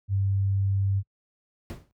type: tone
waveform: sine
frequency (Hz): 98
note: G2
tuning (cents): 0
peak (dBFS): -21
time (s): 0.08-1.03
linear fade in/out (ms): 50
type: noise with exponential decay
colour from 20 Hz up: brown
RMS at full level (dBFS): -27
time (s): 1.7-1.91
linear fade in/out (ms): 0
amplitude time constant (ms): 45
effects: noise-tail reverb RT60 0.1 s tail -25 dB re dry + high-pass 60 Hz 12 dB/octave